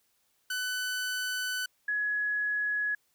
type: tone pair in turn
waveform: sawtooth / sine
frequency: 1500 / 1683.7 Hz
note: F#6 / G#6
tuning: +23 / +23 cents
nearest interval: major second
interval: 200 cents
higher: second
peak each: -27 dBFS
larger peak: neither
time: 0.5-1.66 / 1.88-2.95 s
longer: first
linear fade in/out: 5 ms
effects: white hiss -72 dBFS RMS until 3.14 s